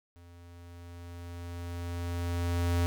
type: tone with level ramp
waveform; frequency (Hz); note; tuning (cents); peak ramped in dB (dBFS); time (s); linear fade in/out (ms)
square; 86.5; F2; -16; -52 to -25; 0.16-2.86; 0
effects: none